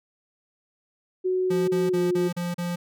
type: tone with pitch glide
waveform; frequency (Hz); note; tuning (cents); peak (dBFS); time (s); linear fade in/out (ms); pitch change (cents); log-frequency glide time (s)
sine; 370 to 358.2; F#4 to F4; 0 to +44; -21; 1.24-2.29; 20; -56; 1.88-1.97
type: tone bursts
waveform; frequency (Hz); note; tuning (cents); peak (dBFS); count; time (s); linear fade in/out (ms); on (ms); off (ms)
square; 174.61; F3; 0; -27; 6; 1.5-2.76; 10; 180; 36
effects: none